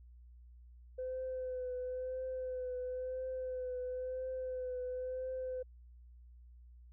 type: tone with vibrato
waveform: sine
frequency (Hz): 509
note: C5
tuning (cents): -48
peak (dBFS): -36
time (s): 0.98-5.63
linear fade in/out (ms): 10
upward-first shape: triangle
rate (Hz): 0.98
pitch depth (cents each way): 30
effects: tanh soft clip ceiling -33 dBFS + added 60 Hz sine -54 dBFS peak until 6.92 s